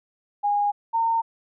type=tone pair in turn; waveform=sine; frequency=820 / 913 Hz; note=G#5 / A#5; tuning=-22 / -36 cents; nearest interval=major second; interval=186 cents; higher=second; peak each=-19 dBFS; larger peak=neither; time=0.43-0.72 / 0.93-1.22 s; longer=neither; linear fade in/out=20 ms; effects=none